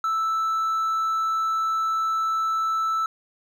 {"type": "tone with hard clipping", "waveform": "triangle", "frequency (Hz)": 1318.5, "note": "E6", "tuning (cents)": 0, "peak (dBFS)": -22, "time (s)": [0.04, 3.06], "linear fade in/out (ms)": 2, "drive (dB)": 5, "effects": []}